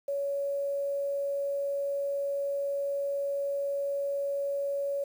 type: tone with quantisation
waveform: sine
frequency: 561 Hz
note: C#5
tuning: 21 cents sharp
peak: -28 dBFS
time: 0.08-5.04 s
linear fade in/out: 5 ms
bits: 9
effects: none